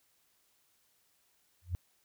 sine tone with exponential growth, 88.1 Hz, F2, 16 cents sharp, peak -27 dBFS, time 1.62-1.75 s, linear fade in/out 0 ms, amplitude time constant 27 ms, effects white hiss -72 dBFS RMS until 2.04 s

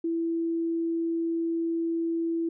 sine tone, 332.1 Hz, E4, 13 cents sharp, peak -25 dBFS, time 0.04-2.49 s, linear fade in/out 5 ms, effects none

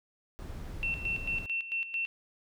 brown noise, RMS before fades -40 dBFS, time 0.39-1.46 s, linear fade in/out 0 ms
sine tone with tremolo, 2700 Hz, E7, 41 cents sharp, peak -29 dBFS, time 0.83-2.06 s, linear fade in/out 0 ms, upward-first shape square, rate 4.5 Hz, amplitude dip 70%
effects none

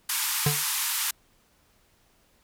white band-pass noise, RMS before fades -28 dBFS, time 0.09-1.11 s, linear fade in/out 5 ms, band 850 to 15000 Hz, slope 96 dB/octave
square tone with exponential decay, 146.83 Hz, D3, in tune, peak -19 dBFS, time 0.46-0.64 s, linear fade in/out 5 ms, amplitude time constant 38 ms
effects pink hiss -64 dBFS RMS until 2.43 s

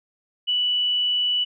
sine tone, 2960 Hz, F#7, in tune, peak -19 dBFS, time 0.47-1.45 s, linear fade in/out 20 ms, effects none

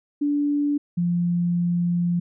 sine tone pair in turn, 290 / 173.99 Hz, D4 / F3, -22 / -6 cents, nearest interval major sixth, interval 884 cents, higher first, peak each -19 dBFS, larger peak neither, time 0.21-0.78 / 0.97-2.2 s, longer second, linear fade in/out 10 ms, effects none

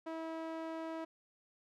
sawtooth tone with band-pass filter, 324.1 Hz, E4, 29 cents flat, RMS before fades -42 dBFS, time 0.06-1.05 s, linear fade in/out 10 ms, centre 680 Hz, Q 0.85, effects none

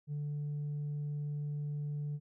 triangle tone with tanh clipping, 146.83 Hz, D3, in tune, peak -35 dBFS, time 0.07-2.2 s, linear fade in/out 50 ms, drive 6 dB, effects none

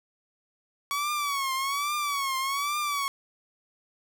sawtooth tone with vibrato, 1125 Hz, C#6, 25 cents sharp, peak -23 dBFS, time 0.91-3.08 s, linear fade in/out 0 ms, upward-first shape triangle, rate 1.2 Hz, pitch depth 120 cents each way, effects none

